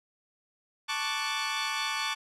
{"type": "chord", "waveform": "15% pulse", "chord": "D major seventh", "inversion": "second", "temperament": "equal", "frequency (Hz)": [880, 1108.7, 1174.7, 1480], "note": ["A5", "C#6", "D6", "F#6"], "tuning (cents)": [0, 0, 0, 0], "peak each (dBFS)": [-28, -28, -28, -30], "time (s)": [0.88, 2.15], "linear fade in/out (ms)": 20, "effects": ["low-pass 8000 Hz 12 dB/octave"]}